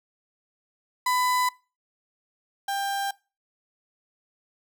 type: tone pair in turn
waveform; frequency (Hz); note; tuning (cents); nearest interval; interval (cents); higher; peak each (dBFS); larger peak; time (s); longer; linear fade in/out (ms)
35% pulse; 1000 / 793.7; B5 / G5; +21 / +21; major third; 400; first; -20 / -24; first; 1.06-1.49 / 2.68-3.11; neither; 5
effects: noise-tail reverb RT60 0.3 s tail -22 dB re dry